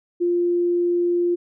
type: tone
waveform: sine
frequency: 349.2 Hz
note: F4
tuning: in tune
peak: -17 dBFS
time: 0.2-1.36 s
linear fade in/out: 20 ms
effects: none